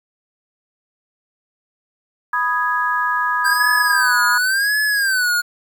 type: chord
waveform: sine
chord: G# minor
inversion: first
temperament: equal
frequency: 987.8 / 1244.5 / 1661.2 Hz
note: B5 / D#6 / G#6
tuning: 0 / 0 / 0 cents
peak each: -21 / -21 / -20 dBFS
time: 2.33-4.38 s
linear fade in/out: 5 ms
type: tone with vibrato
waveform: square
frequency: 1568 Hz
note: G6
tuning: in tune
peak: -16 dBFS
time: 3.44-5.42 s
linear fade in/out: 20 ms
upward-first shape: sine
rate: 0.91 Hz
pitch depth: 150 cents each way
effects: 8-bit